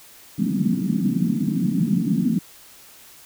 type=band-pass noise; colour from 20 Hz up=pink; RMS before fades=-21 dBFS; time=0.38-2.39 s; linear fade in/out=5 ms; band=160 to 270 Hz; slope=48 dB/octave; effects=white hiss -47 dBFS RMS until 3.25 s